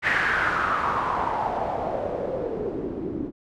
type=noise with low-pass filter sweep; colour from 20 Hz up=white; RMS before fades=-26 dBFS; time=0.02-3.32 s; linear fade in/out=50 ms; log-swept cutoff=1900 to 290 Hz; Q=4.4; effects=none